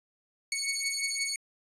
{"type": "beating tone pair", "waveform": "15% pulse", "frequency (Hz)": [2217, 2222.7], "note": ["C#7", "C#7"], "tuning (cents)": [0, 4], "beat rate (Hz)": 5.7, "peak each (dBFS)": -26, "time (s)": [0.52, 1.36], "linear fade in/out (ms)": 2, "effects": ["resampled to 24000 Hz"]}